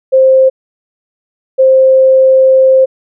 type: tone pair in turn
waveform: sine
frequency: 526 / 526 Hz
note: C5 / C5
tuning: +9 / +9 cents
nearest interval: unison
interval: 0 cents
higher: neither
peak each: -3 dBFS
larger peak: neither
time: 0.12-0.5 / 1.58-2.86 s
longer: second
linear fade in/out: 20 ms
effects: none